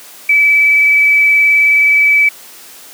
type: tone with vibrato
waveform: sine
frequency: 2300 Hz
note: D7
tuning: 37 cents flat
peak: -6 dBFS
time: 0.29-2.29 s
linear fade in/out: 5 ms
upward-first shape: sine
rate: 19 Hz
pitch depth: 12 cents each way
effects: white hiss -36 dBFS RMS until 2.93 s + high-pass 200 Hz 12 dB/octave